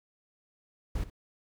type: noise with echo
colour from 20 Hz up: brown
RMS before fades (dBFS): -31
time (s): 0.95-1.04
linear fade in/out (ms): 5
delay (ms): 61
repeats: 1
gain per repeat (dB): -15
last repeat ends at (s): 1.101
effects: none